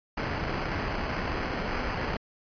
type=noise with sample-and-hold; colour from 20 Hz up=pink; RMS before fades=-31 dBFS; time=0.17-2.17 s; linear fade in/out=5 ms; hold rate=3675 Hz; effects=resampled to 11025 Hz